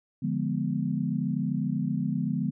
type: chord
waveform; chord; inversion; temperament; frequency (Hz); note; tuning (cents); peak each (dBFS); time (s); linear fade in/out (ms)
sine; D diminished seventh; none; equal; 146.83 / 174.61 / 207.7 / 246.9; D3 / F3 / Ab3 / Cb4; 0 / 0 / 0 / 0; -31; 0.22-2.51; 10
effects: none